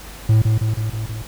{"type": "tone with echo", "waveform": "triangle", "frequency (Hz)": 109.8, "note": "A2", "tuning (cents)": -3, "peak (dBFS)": -8, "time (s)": [0.29, 0.42], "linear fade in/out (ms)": 5, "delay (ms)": 160, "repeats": 5, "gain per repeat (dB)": -3, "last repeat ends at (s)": 1.22, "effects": ["added 50 Hz sine -38 dBFS peak until 1.27 s", "pink hiss -38 dBFS RMS until 1.27 s"]}